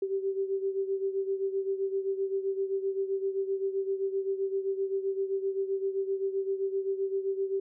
sine beating tone pair, 387.1 / 394.8 Hz, G4 / G4, -22 / +12 cents, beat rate 7.7 Hz, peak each -29 / -34 dBFS, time 0.02-7.6 s, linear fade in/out 5 ms, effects none

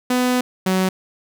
sawtooth tone pair in turn, 250 / 187.29 Hz, B3 / F#3, +21 / +21 cents, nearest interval perfect fourth, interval 500 cents, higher first, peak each -12 dBFS, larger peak neither, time 0.1-0.41 / 0.66-0.89 s, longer first, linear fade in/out 5 ms, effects none

